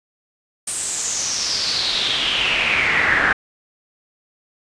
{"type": "noise with band-pass filter sweep", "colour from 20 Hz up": "brown", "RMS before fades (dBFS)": -20, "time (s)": [0.67, 3.33], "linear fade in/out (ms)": 5, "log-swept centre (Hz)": [8900, 1600], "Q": 5.4, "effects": ["resampled to 22050 Hz"]}